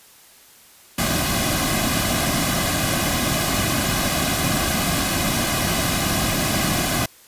pink noise with comb filter, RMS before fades -21 dBFS, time 0.98-7.06 s, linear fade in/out 5 ms, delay 2.2 ms, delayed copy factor -0.7, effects white hiss -49 dBFS RMS until 7.27 s + resampled to 32000 Hz

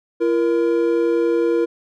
triangle tone pair together, 339.5 / 470.5 Hz, F4 / A#4, -49 / +16 cents, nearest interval tritone, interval 565 cents, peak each -16 dBFS, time 0.2-1.66 s, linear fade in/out 20 ms, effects none

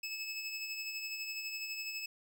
25% pulse tone with tremolo, 2600 Hz, E7, 24 cents flat, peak -33 dBFS, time 0.03-2.06 s, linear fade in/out 5 ms, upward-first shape sine, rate 12 Hz, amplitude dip 40%, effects none

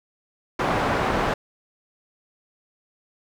white low-pass noise, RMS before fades -23 dBFS, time 0.59-1.34 s, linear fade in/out 5 ms, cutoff 1100 Hz, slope 12 dB/octave, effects none

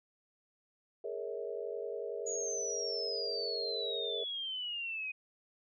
sine chord, A# half-diminished seventh, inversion third, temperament equal with one note detuned, 415.3 / 466.2 / 554.4 / 644.2 Hz, G#4 / A#4 / C#5 / E5, 0 / 0 / 0 / -40 cents, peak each -41 / -40 / -45 / -45 dBFS, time 1.04-4.24 s, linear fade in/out 5 ms
sine exponential sweep, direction down, 6840 to 2489 Hz, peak -36 dBFS, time 2.26-5.12 s, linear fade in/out 10 ms
effects none

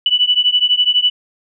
sine beating tone pair, 2960 / 2972 Hz, F#7 / F#7, 0 / +7 cents, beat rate 12 Hz, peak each -14 dBFS, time 0.06-1.1 s, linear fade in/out 2 ms, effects none

